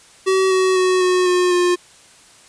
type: tone with pitch steps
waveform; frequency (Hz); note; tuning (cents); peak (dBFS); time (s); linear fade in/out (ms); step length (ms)
square; 380 / 375 / 370 / 365.2 / 360.3 / 355.6; F#4 / F#4 / F#4 / F#4 / F#4 / F4; +46 / +23 / 0 / -23 / -46 / +31; -14; 0.26-1.76; 20; 250
effects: white hiss -47 dBFS RMS until 2.48 s + resampled to 22050 Hz